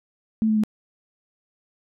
sine tone with pitch steps, 220 / 216.7 / 213.5 Hz, A3 / A3 / G#3, 0 / -26 / +48 cents, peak -17 dBFS, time 0.42-0.636 s, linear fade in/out 0 ms, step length 72 ms, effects none

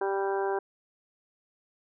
harmonic tone, 196 Hz, G3, in tune, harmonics 2 / 3 / 4 / 5 / 6 / 7 / 8, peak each -28 / -38 / -33 / -36 / -48 / -44 / -40 dBFS, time 0.01-0.59 s, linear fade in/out 5 ms, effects none

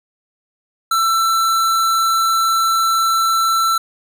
square tone, 1337 Hz, E6, 24 cents sharp, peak -14 dBFS, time 0.91-3.78 s, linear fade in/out 5 ms, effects none

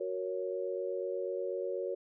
sine chord, F# major, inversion none, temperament equal, 370 / 466.2 / 554.4 Hz, F#4 / A#4 / C#5, 0 / 0 / 0 cents, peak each -37 / -38 / -37 dBFS, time 0-1.95 s, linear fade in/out 10 ms, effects none

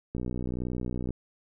click train, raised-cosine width 3 ms, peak -20 dBFS, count 60, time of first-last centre 0.15-1.106 s, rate 61.7 Hz, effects none

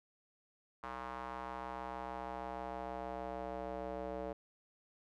square tone with band-pass filter sweep, 63.2 Hz, B1, 41 cents sharp, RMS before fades -43 dBFS, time 0.83-4.33 s, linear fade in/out 5 ms, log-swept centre 1100 to 560 Hz, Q 2.4, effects none

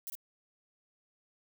violet noise with echo, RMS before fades -40 dBFS, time 0.07-0.1 s, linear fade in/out 0 ms, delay 52 ms, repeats 1, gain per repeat -2 dB, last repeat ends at 0.152 s, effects none

